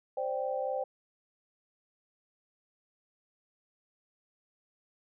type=chord; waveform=sine; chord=C suspended second; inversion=none; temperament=equal; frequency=523.3 / 587.3 / 784 Hz; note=C5 / D5 / G5; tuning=0 / 0 / 0 cents; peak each=-33 / -36 / -36 dBFS; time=0.17-0.84 s; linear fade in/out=5 ms; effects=none